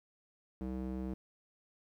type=tone with band-pass filter; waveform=square; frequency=64 Hz; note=C2; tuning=38 cents flat; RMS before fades=-39 dBFS; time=0.61-1.14 s; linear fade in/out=0 ms; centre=260 Hz; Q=1.4; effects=12-bit